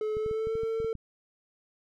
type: tone with pitch glide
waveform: triangle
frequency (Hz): 430 to 449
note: A4 to A4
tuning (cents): -40 to +35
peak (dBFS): -26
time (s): 0.01-0.93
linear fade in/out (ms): 2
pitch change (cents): +75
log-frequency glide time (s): 0.14-0.57
type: clicks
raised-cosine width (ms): 5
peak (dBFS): -29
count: 9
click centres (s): 0.169 / 0.262 / 0.312 / 0.471 / 0.554 / 0.634 / 0.802 / 0.846 / 0.953
effects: none